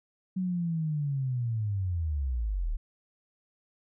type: linear sweep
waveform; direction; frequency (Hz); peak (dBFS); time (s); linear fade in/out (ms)
sine; down; 188.5 to 34.18; -27; 0.36-2.77; 10
effects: none